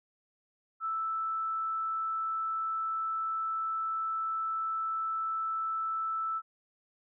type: tone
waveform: sine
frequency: 1318.5 Hz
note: E6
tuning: in tune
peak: -30 dBFS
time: 0.8-6.42 s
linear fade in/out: 50 ms
effects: none